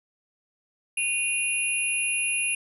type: tone cluster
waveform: sine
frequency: 2458 / 2761 / 10550 Hz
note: D#7 / F7 / E9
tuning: -22 / -20 / 0 cents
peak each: -28 dBFS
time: 0.97-2.55 s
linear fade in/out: 5 ms
effects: none